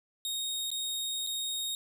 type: tone with dropouts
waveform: sawtooth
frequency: 3729 Hz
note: A#7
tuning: in tune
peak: -29 dBFS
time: 0.25-1.75 s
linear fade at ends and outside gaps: 1 ms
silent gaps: 0.704-0.715 / 1.266-1.271 s
effects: none